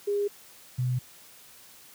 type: tone pair in turn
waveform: sine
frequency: 407.5 / 125.79 Hz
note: G#4 / B2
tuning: -33 / +32 cents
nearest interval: octave + minor sixth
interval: 2035 cents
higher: first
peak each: -24 dBFS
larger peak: neither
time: 0.07-0.28 / 0.78-0.99 s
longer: neither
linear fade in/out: 10 ms
effects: white hiss -52 dBFS RMS until 1.94 s + high-pass 60 Hz 12 dB/octave